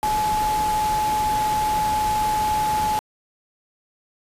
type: tone in noise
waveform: sine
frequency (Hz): 854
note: G#5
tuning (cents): +48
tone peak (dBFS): -19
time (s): 0.03-2.99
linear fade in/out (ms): 0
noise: pink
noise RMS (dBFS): -30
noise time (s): 0.03-2.99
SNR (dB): +8
effects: resampled to 32000 Hz